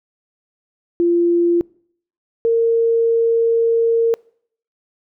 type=tone pair in turn; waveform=sine; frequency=344.3 / 459.6 Hz; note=F4 / A#4; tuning=-25 / -25 cents; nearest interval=perfect fourth; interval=500 cents; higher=second; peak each=-12 dBFS; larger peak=neither; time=1-1.61 / 2.45-4.14 s; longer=second; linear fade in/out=0 ms; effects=noise-tail reverb RT60 0.6 s tail -25 dB re dry